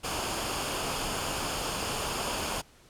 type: noise with comb filter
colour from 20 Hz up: pink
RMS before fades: -32 dBFS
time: 0.03-2.62 s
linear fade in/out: 20 ms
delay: 0.51 ms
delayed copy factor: -0.5
effects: pink hiss -58 dBFS RMS until 2.89 s + low-pass 11000 Hz 12 dB/octave